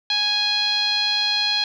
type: tone with low-pass filter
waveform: 10% pulse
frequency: 830.6 Hz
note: G#5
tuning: in tune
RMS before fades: -21 dBFS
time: 0.1-1.64 s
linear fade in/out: 2 ms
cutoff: 3900 Hz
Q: 8.7
effects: none